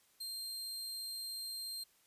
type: tone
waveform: sawtooth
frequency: 4181 Hz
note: C8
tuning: 2 cents flat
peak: -38 dBFS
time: 0.2-1.84 s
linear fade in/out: 10 ms
effects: white hiss -70 dBFS RMS until 2.06 s + resampled to 32000 Hz